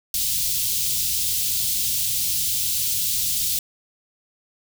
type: band-stop noise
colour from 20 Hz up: white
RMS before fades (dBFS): -23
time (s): 0.14-3.59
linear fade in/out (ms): 2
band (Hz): 160 to 3200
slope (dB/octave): 24
effects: none